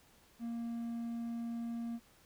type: tone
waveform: triangle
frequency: 233.1 Hz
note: A#3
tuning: in tune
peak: -35 dBFS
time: 0.39-2 s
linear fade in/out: 50 ms
effects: pink hiss -65 dBFS RMS until 2.25 s